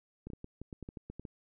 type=clicks; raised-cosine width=3 ms; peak=-30 dBFS; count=12; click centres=0.27 / 0.302 / 0.334 / 0.444 / 0.616 / 0.728 / 0.827 / 0.889 / 0.972 / 1.1 / 1.196 / 1.252 s; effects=none